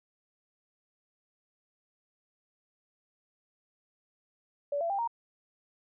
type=tone with pitch steps; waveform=sine; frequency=574 / 674.8 / 793.2 / 932.5 Hz; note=D5 / E5 / G5 / A#5; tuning=-40 / +40 / +20 / 0 cents; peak=-28 dBFS; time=4.72-5.076 s; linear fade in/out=5 ms; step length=89 ms; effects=none